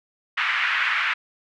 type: band-pass noise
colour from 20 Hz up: white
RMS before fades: -23 dBFS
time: 0.37-1.14 s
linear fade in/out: 10 ms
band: 1300 to 2300 Hz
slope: 24 dB/octave
effects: none